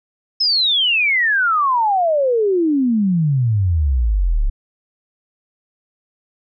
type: exponential sweep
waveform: sine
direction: down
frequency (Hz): 5274 to 32.7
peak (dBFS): -13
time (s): 0.4-4.5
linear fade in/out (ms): 10
effects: none